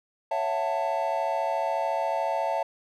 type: chord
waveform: triangle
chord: F# minor seventh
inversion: second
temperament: just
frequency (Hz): 555 / 666 / 740 / 888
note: C#5 / E5 / F#5 / A5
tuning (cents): +2 / +18 / 0 / +16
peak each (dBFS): -30 / -27 / -31 / -27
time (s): 0.31-2.63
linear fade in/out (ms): 5
effects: none